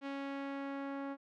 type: tone with low-pass filter sweep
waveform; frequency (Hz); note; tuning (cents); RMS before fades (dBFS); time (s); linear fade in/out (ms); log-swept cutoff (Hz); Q
sawtooth; 276.8; C#4; -2; -41; 0.01-1.17; 50; 3000 to 1400; 1
effects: none